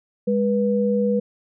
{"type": "tone pair together", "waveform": "sine", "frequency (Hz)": [205, 487.5], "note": ["G#3", "B4"], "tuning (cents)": [-22, -23], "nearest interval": "octave + minor third", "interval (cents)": 1499, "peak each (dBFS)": -20, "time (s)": [0.27, 1.2], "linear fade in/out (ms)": 10, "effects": []}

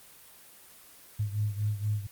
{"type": "beating tone pair", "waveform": "sine", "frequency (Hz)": [103.83, 108.03], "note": ["G#2", "A2"], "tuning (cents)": [0, -31], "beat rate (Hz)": 4.2, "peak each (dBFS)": [-29, -33], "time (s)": [1.19, 2.07], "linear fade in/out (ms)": 10, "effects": ["white hiss -53 dBFS RMS until 2.11 s", "Opus 24 kbps"]}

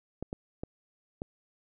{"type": "clicks", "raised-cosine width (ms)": 2, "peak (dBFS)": -22, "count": 4, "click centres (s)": [0.226, 0.329, 0.635, 1.219], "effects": []}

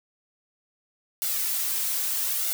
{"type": "noise with flanger", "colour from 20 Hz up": "blue", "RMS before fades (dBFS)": -27, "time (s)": [1.22, 2.53], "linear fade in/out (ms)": 0, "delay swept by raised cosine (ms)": [1.4, 3.9], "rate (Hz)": 0.79, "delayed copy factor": 0.6, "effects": []}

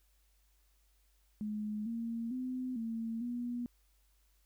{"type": "tone with pitch steps", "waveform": "sine", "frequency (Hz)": [211.6, 230.5, 254.9, 226.9, 241.7], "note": ["G#3", "A#3", "C4", "A#3", "B3"], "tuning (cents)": [33, -19, -45, -47, -37], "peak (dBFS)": -35, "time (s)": [1.41, 3.66], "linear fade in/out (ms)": 0, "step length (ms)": 450, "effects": ["added 50 Hz sine -68 dBFS peak until 4.45 s", "white hiss -75 dBFS RMS until 4.45 s"]}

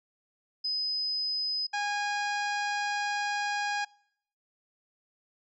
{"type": "tone", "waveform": "sine", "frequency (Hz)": 5030, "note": "D#8", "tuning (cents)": 18, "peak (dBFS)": -28, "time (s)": [0.64, 1.67], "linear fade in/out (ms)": 10}
{"type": "harmonic tone", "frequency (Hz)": 821, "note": "G#5", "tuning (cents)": -20, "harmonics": [1, 2, 3, 4, 5, 6, 7, 8, 9], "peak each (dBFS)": [-31, -33, -38, -44, -44, -42, -46, -54, -52], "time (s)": [1.73, 3.85], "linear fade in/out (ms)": 10}
{"effects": ["noise-tail reverb RT60 0.7 s tail -25 dB re dry"]}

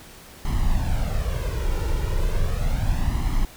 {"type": "noise with flanger", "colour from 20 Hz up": "brown", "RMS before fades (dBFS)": -22, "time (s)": [0.45, 3.45], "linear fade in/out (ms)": 2, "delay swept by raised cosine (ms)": [0.97, 2.17], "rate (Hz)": 0.35, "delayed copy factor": 0.85, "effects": ["pink hiss -45 dBFS RMS until 3.56 s"]}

